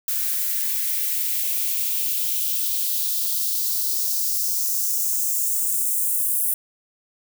violet noise with high-pass filter sweep, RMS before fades -23 dBFS, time 0.08-6.54 s, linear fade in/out 2 ms, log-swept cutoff 1500 to 10000 Hz, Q 2.2, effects none

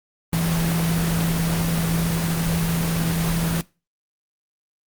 sine tone in noise, 166 Hz, E3, 12 cents sharp, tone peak -20 dBFS, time 0.33-3.61 s, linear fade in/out 0 ms, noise pink, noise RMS -26 dBFS, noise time 0.33-3.61 s, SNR +3 dB, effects noise-tail reverb RT60 0.3 s tail -22 dB re dry + Opus 24 kbps

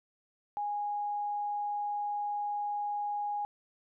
sine tone, 825 Hz, G#5, 12 cents flat, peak -31 dBFS, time 0.57-3.45 s, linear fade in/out 0 ms, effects none

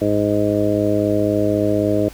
harmonic tone, 103.83 Hz, G#2, in tune, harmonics 1 / 2 / 3 / 4 / 5 / 6, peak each -24 / -25 / -19 / -23 / -23 / -21 dBFS, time 0.01-2.09 s, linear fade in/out 10 ms, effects added 50 Hz sine -40 dBFS peak until 2.13 s + pink hiss -42 dBFS RMS until 2.13 s

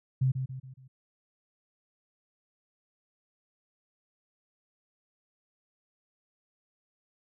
sine tone with echo, 130.81 Hz, C3, in tune, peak -22 dBFS, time 0.21-0.32 s, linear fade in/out 10 ms, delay 140 ms, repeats 4, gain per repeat -7 dB, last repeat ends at 0.88 s, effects none

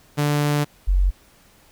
sawtooth / sine tone pair in turn, 146.83 / 46.25 Hz, D3 / F#1, 0 / 0 cents, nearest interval octave + minor sixth, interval 2000 cents, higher first, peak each -14 dBFS, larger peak neither, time 0.17-0.65 / 0.87-1.11 s, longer first, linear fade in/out 20 ms, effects pink hiss -54 dBFS RMS until 1.71 s

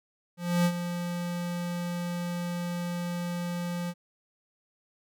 square tone with ADSR envelope, 174.61 Hz, F3, in tune, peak -21 dBFS, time 0.37-3.94 s, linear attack 280 ms, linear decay 65 ms, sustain -10 dB, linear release 49 ms, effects none

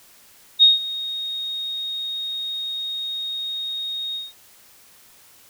sine tone with ADSR envelope, 3729 Hz, A#7, in tune, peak -7 dBFS, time 0.59-4.33 s, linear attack 36 ms, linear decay 160 ms, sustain -18 dB, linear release 180 ms, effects white hiss -51 dBFS RMS until 5.49 s

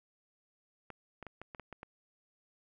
clicks, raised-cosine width 0.5 ms, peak -30 dBFS, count 8, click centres 0.903 / 1.227 / 1.267 / 1.416 / 1.548 / 1.597 / 1.727 / 1.831 s, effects 12-bit

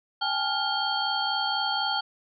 sine tone cluster, 791 / 855 / 1404 / 3189 / 4434 Hz, G5 / A5 / F6 / G7 / C#8, +15 / -50 / +9 / +29 / 0 cents, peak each -31 dBFS, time 0.21-2.01 s, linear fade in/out 10 ms, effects none

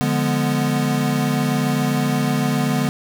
square chord, D diminished seventh, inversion none, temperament equal, 146.83 / 174.61 / 207.7 / 246.9 Hz, D3 / F3 / Ab3 / Cb4, 0 / 0 / 0 / 0 cents, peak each -22 / -28 / -25 / -22 dBFS, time 0.01-2.89 s, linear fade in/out 0 ms, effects none

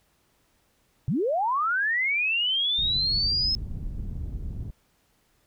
sine linear sweep, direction up, 108.8 to 5210 Hz, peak -22 dBFS, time 1.08-3.55 s, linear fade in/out 0 ms
pink low-pass noise, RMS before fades -33 dBFS, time 2.78-4.71 s, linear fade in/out 10 ms, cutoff 140 Hz, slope 12 dB/octave
effects pink hiss -67 dBFS RMS until 5.46 s

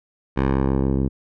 10% pulse tone with low-pass filter sweep, 67.1 Hz, C2, 44 cents sharp, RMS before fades -20 dBFS, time 0.36-1.09 s, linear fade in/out 20 ms, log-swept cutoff 2100 to 300 Hz, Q 0.78, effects none

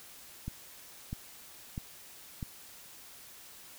click train, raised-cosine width 5 ms, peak -24 dBFS, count 4, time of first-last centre 0.48-2.428 s, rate 1.54 Hz, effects white hiss -52 dBFS RMS until 3.78 s

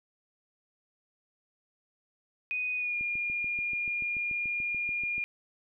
sine tone with pitch glide, 2489 to 2418 Hz, D#7 to D7, 0 to +50 cents, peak -29 dBFS, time 2.51-5.24 s, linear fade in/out 0 ms, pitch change -50 cents, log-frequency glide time 2.75-2.97 s
click train, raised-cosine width 3 ms, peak -35 dBFS, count 16, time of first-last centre 3.01-5.181 s, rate 6.91 Hz
effects none

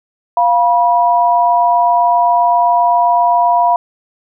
sine tone pair together, 698.5 / 970.9 Hz, F5 / B5, 0 / -30 cents, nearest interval tritone, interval 570 cents, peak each -11 dBFS, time 0.37-3.76 s, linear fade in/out 2 ms, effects none

